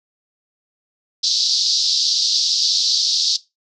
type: band-pass noise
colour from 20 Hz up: white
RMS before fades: -18 dBFS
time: 1.23-3.37 s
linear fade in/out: 10 ms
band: 3900 to 5400 Hz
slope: 48 dB/octave
effects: noise-tail reverb RT60 0.2 s tail -17 dB re dry